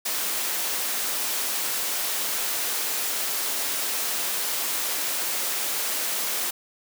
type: high-pass noise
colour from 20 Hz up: white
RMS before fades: -27 dBFS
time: 0.05-6.51 s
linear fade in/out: 10 ms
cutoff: 300 Hz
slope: 12 dB/octave
effects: none